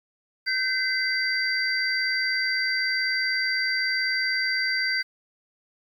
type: tone cluster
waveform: sine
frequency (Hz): 1547 / 2044 / 4699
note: G6 / C7 / D8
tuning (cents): -23 / -41 / 0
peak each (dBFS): -27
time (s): 0.46-5.03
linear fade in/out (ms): 20
effects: 9-bit